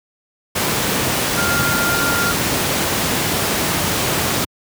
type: tone in noise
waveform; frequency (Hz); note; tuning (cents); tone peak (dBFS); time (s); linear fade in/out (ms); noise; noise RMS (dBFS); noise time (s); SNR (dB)
sine; 1400; F6; +4; -19; 1.37-2.32; 10; pink; -18; 0.55-4.45; -4
effects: high-pass 100 Hz 12 dB/octave